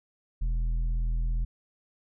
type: tone with tanh clipping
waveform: triangle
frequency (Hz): 41.2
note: E1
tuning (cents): 0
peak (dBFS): -26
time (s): 0.41-1.45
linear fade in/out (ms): 10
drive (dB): 11
effects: none